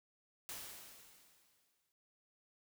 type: noise with exponential decay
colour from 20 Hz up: white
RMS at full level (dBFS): -45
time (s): 0.49-1.92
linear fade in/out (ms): 0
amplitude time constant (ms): 310
effects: none